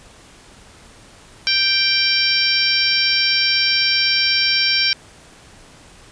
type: harmonic tone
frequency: 784 Hz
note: G5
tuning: in tune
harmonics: 2 / 3 / 4 / 5 / 6 / 7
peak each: -25 / -20 / -23 / -25 / -21 / -19 dBFS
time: 1.47-4.93 s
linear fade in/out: 0 ms
effects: pink hiss -45 dBFS RMS until 6.11 s + resampled to 22050 Hz